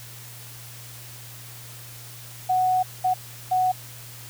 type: tone bursts at uneven times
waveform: sine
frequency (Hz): 740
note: F#5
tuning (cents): 0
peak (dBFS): -18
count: 3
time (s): 2.49-2.83 / 3.04-3.14 / 3.51-3.72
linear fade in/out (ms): 10
effects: added 119 Hz sine -43 dBFS peak until 4.29 s + white hiss -43 dBFS RMS until 4.29 s